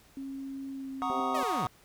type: tone with pitch glide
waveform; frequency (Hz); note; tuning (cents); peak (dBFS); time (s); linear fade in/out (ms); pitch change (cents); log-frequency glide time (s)
sine; 271.5 to 267.5; C#4 to C4; -36 to +38; -36; 0.17-1.2; 2; -26; 0.69-0.91
type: chord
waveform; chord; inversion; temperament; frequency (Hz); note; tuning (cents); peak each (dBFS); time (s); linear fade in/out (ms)
triangle; D# minor seventh; first; equal; 740 / 932.3 / 1108.7 / 1244.5; F#5 / A#5 / C#6 / D#6; 0 / 0 / 0 / 0; -32 / -35 / -34 / -32; 1.02-1.67; 0
type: harmonic tone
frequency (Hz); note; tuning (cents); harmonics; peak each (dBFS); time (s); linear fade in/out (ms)
130.9; C3; +1; 2 / 3 / 4 / 5 / 6; -35 / -39 / -41 / -43 / -45; 1.1-1.43; 0
type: linear sweep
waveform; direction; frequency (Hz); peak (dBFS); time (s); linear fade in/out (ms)
sawtooth; down; 659.3 to 88.2; -29; 1.34-1.67; 10
effects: pink hiss -60 dBFS RMS until 1.84 s